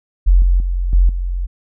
sine tone with level steps, 44.45 Hz, F1, 31 cents sharp, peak -6 / -9 / -15 / -7 / -17 dBFS, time 0.26-1.47 s, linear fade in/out 20 ms, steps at 0.42 / 0.6 / 0.93 / 1.09 s, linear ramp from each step 2 ms, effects none

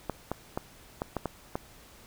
clicks, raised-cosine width 1 ms, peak -16 dBFS, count 7, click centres 0.097 / 0.316 / 0.575 / 1.019 / 1.167 / 1.257 / 1.555 s, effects pink hiss -54 dBFS RMS until 2.06 s

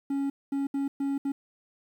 triangle tone bursts at uneven times, 277.2 Hz, C#4, in tune, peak -24 dBFS, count 5, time 0.1-0.3 / 0.52-0.67 / 0.74-0.88 / 1-1.18 / 1.25-1.32 s, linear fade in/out 5 ms, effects 10-bit

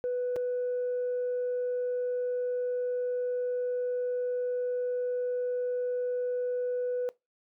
sine tone with dropouts, 495 Hz, B4, 4 cents sharp, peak -26 dBFS, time 0.04-7.09 s, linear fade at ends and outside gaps 0 ms, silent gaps 0.36-0.364 s, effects noise-tail reverb RT60 0.2 s tail -22 dB re dry + tanh soft clip ceiling -25 dBFS

